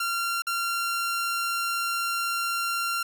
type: tone with dropouts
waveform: sawtooth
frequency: 1378 Hz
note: F6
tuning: 24 cents flat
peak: -22 dBFS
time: 0-3.03 s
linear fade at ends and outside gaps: 5 ms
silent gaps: 0.421-0.468 s
effects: 10-bit